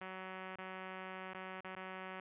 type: tone with dropouts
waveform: 5% pulse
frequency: 187.5 Hz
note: F#3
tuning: 23 cents sharp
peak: -33 dBFS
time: 0.01-2.2 s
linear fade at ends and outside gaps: 2 ms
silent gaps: 0.558-0.585 / 1.334-1.347 / 1.606-1.646 / 1.754-1.764 s
effects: resampled to 8000 Hz